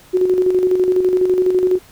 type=tone with tremolo; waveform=sine; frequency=367.4 Hz; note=F#4; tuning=12 cents flat; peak=-10 dBFS; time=0.13-1.79 s; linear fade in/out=20 ms; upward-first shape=square; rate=12 Hz; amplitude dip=45%; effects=pink hiss -46 dBFS RMS until 1.91 s